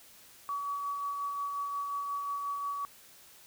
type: tone with tremolo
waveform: sine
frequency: 1136 Hz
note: C#6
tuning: 42 cents sharp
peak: -31 dBFS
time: 0.49-2.85 s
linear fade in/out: 0 ms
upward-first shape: sine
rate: 5.6 Hz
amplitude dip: 30%
effects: white hiss -56 dBFS RMS until 3.46 s